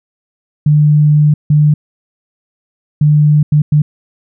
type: tone bursts at uneven times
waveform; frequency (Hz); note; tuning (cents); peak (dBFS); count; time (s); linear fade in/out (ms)
sine; 149.6; D3; +32; -5; 5; 0.66-1.34 / 1.5-1.74 / 3.01-3.43 / 3.52-3.62 / 3.72-3.82; 5
effects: none